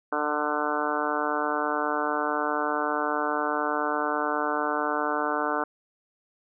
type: harmonic tone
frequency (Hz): 149.2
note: D3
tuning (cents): +28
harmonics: 2 / 3 / 4 / 5 / 6 / 7 / 8 / 9 / 10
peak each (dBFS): -33 / -33 / -33 / -33 / -33 / -33 / -33 / -33 / -33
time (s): 0.12-5.64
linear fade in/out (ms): 5
effects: none